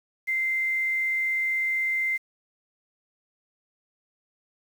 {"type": "tone with quantisation", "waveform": "sine", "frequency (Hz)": 2084, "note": "C7", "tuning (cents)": -7, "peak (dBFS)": -23, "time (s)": [0.27, 2.18], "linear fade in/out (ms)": 20, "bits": 8, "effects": []}